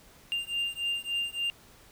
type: beating tone pair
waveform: triangle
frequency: 2794 / 2797.5 Hz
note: F7 / F7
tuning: 0 / +2 cents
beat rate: 3.5 Hz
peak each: -31 dBFS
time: 0.32-1.5 s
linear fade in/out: 0 ms
effects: pink hiss -56 dBFS RMS until 1.91 s